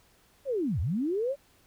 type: linear two-way sweep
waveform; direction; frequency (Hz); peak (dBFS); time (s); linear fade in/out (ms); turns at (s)
sine; down then up; 579 to 69.3 to 579; -26; 0.45-1.36; 50; 0.8
effects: pink hiss -63 dBFS RMS until 1.66 s